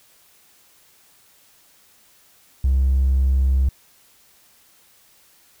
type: tone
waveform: triangle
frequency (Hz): 66.2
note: C2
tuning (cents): +21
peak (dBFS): -11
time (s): 2.64-3.69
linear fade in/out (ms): 5
effects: tanh soft clip ceiling -11 dBFS + white hiss -55 dBFS RMS until 5.6 s